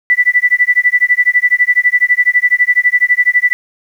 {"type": "tone with tremolo", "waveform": "sine", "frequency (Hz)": 1975, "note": "B6", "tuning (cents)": 0, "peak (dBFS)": -4, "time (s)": [0.1, 3.53], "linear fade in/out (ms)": 0, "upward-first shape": "sine", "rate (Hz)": 12, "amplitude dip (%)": 100, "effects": ["7-bit"]}